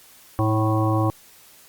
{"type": "harmonic tone with a mistuned harmonic", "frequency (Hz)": 109.6, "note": "A2", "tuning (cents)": -6, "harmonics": [1, 3, 5, 7, 9, 10], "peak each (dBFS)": [-20, -23, -28, -28, -31, -28], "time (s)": [0.39, 1.1], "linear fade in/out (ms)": 0, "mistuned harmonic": 3, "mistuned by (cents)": -26, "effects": ["white hiss -50 dBFS RMS until 1.68 s", "Opus 48 kbps"]}